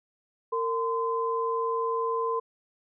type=tone pair together; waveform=sine; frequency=457.7 / 1026.7 Hz; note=A#4 / C6; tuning=-32 / -33 cents; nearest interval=octave + major second; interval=1399 cents; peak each=-28 dBFS; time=0.52-2.4 s; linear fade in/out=10 ms; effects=none